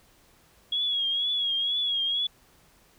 sine tone with vibrato, 3322 Hz, G#7, in tune, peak -24 dBFS, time 0.72-2.27 s, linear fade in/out 5 ms, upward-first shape triangle, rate 2.1 Hz, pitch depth 72 cents each way, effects pink hiss -60 dBFS RMS until 2.98 s

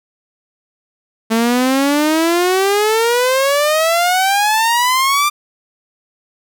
sawtooth exponential sweep, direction up, 221.7 to 1196 Hz, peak -8 dBFS, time 1.3-5.3 s, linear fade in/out 20 ms, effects none

